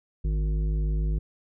harmonic tone with a mistuned harmonic, 51.1 Hz, G#1, 27 cents flat, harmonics 1 / 3 / 5 / 7 / 9, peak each -23 / -32 / -46 / -44 / -50 dBFS, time 0.24-1.19 s, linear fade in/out 10 ms, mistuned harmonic 1, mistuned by +79 cents, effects none

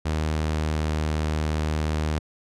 sawtooth tone with pitch glide, 77.7 to 77.12 Hz, D#2 to D#2, -2 to -15 cents, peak -19 dBFS, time 0.05-2.19 s, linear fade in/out 10 ms, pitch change -13 cents, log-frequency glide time 0.32-0.96 s, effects low-pass 8000 Hz 12 dB/octave

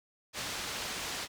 white low-pass noise, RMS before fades -38 dBFS, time 0.33-1.28 s, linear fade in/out 50 ms, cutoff 5400 Hz, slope 12 dB/octave, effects none

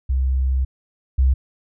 sine tone pair in turn, 65.41 / 65.41 Hz, C2 / C2, 0 / 0 cents, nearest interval unison, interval 0 cents, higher neither, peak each -16 / -12 dBFS, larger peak second, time 0.09-0.65 / 1.18-1.34 s, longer first, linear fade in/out 10 ms, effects none

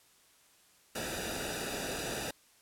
pink noise with comb filter, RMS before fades -37 dBFS, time 0.95-2.31 s, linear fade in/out 5 ms, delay 0.93 ms, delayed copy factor -0.75, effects white hiss -64 dBFS RMS until 2.61 s + low-pass 12000 Hz 12 dB/octave

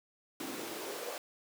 pink noise with high-pass filter sweep, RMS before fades -41 dBFS, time 0.4-1.18 s, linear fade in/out 2 ms, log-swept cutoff 260 to 550 Hz, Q 3.3, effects none

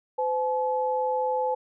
sine tone pair together, 510 / 857.7 Hz, C5 / A5, -44 / -44 cents, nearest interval major sixth, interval 900 cents, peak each -26 dBFS, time 0.18-1.55 s, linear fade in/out 10 ms, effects none

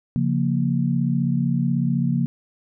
sine chord, Bb minor, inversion first, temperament equal, 138.59 / 174.61 / 233.1 Hz, Db3 / F3 / Bb3, 0 / 0 / 0 cents, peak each -22 / -23 / -23 dBFS, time 0.16-2.26 s, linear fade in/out 0 ms, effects none

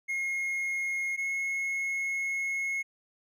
triangle tone pair in turn, 2152 / 2172 Hz, C7 / C#7, +48 / -36 cents, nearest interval unison, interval 16 cents, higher second, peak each -27 dBFS, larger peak neither, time 0.08-1.17 / 1.17-2.83 s, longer second, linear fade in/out 20 ms, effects none

